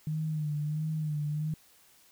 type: tone with vibrato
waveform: sine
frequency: 152.6 Hz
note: D#3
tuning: 33 cents flat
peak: -29 dBFS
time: 0.07-1.54 s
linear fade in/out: 2 ms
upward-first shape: sine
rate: 1.5 Hz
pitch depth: 51 cents each way
effects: white hiss -61 dBFS RMS until 2.11 s